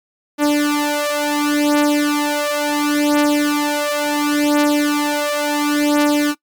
sawtooth beating tone pair, 293.7 / 294.41 Hz, D4 / D4, 0 / +4 cents, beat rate 0.71 Hz, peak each -13 dBFS, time 0.38-6.35 s, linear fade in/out 50 ms, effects noise-tail reverb RT60 0.1 s tail -21 dB re dry + MP3 96 kbps

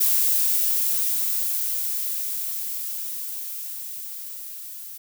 violet noise with level ramp, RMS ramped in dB -19 to -38 dBFS, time 0-4.98 s, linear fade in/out 10 ms, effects none

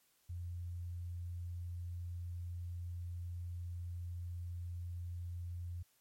sine tone, 87.2 Hz, F2, 2 cents flat, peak -40 dBFS, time 0.29-5.83 s, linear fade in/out 10 ms, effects white hiss -73 dBFS RMS until 6 s + MP3 64 kbps

